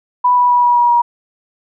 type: tone with pitch steps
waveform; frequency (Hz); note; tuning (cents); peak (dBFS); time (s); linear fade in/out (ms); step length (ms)
sine; 987.8 / 981 / 974.2 / 967.5 / 960.8 / 954.2; B5 / B5 / B5 / B5 / B5 / A#5; 0 / -12 / -24 / -36 / -48 / +40; -8; 0.24-1.02; 10; 130
effects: none